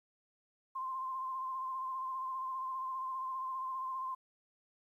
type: tone with vibrato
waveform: sine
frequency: 1046.5 Hz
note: C6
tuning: in tune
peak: -36 dBFS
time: 0.75-4.15 s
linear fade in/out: 10 ms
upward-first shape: sine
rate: 15 Hz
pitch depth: 32 cents each way
effects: 12-bit